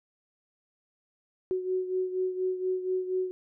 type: beating tone pair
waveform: sine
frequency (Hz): 370 / 374.2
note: F#4 / F#4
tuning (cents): 0 / +20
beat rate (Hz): 4.2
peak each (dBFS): -28 / -34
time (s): 1.51-3.31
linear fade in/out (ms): 0
effects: none